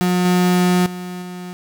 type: tone with level steps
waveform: 35% pulse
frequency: 179.9 Hz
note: F#3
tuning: 48 cents flat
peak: -13 / -11 / -25 / -27 dBFS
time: 0.01-1.53 s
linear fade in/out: 0 ms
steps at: 0.25 / 0.86 / 1.22 s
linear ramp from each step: 2 ms
effects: none